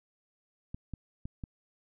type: clicks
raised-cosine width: 5 ms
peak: -26 dBFS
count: 4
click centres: 0.745 / 0.937 / 1.255 / 1.438 s
effects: none